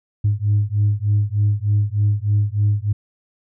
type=beating tone pair; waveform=sine; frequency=102 / 105.3 Hz; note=G#2 / G#2; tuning=-31 / +24 cents; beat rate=3.3 Hz; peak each=-17 dBFS; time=0.24-2.93 s; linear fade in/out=10 ms; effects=tanh soft clip ceiling -10 dBFS